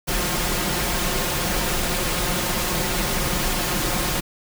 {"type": "noise with comb filter", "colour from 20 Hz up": "pink", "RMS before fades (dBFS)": -23, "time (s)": [0.07, 4.21], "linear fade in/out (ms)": 20, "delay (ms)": 5.6, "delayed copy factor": 0.6, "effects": []}